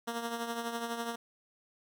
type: tone with tremolo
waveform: 10% pulse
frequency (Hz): 233.1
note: A#3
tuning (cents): 0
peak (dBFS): -24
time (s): 0.07-1.16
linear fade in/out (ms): 10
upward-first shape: triangle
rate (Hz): 12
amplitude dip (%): 60
effects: none